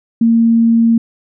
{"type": "tone", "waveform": "sine", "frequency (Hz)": 229.6, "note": "A#3", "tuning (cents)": -26, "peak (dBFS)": -7, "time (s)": [0.21, 0.98], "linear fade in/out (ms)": 5, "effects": []}